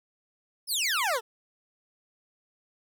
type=exponential sweep; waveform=20% pulse; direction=down; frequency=5400 to 419.1 Hz; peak=-20 dBFS; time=0.67-1.21 s; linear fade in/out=50 ms; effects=none